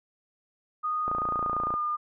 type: tone with pitch glide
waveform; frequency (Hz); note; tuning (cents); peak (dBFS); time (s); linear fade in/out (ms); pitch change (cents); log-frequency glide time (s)
sine; 1236 to 1209.9; D#6 to D#6; -12 to -49; -26; 0.83-1.97; 20; -37; 1.32-1.82
type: click train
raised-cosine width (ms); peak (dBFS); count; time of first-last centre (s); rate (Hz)
1; -20; 20; 1.08-1.74; 28.8
effects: none